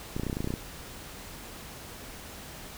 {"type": "clicks", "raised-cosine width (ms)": 3, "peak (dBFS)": -18, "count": 12, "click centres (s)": [0.165, 0.197, 0.234, 0.267, 0.298, 0.329, 0.369, 0.405, 0.444, 0.474, 0.505, 0.539], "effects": ["pink hiss -44 dBFS RMS until 2.77 s"]}